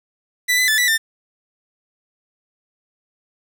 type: tone with pitch steps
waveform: sawtooth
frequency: 1981 / 2009 / 1747 / 1964 / 1799 Hz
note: B6 / B6 / A6 / B6 / A6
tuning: +5 / +29 / -13 / -10 / +38 cents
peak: -11 dBFS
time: 0.48-0.98 s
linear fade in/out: 20 ms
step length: 100 ms
effects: 8-bit